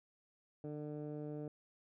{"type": "tone with low-pass filter", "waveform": "15% pulse", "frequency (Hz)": 149.5, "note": "D3", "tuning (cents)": 31, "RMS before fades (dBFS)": -44, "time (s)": [0.64, 1.48], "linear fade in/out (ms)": 2, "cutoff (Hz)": 520, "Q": 1.1, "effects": []}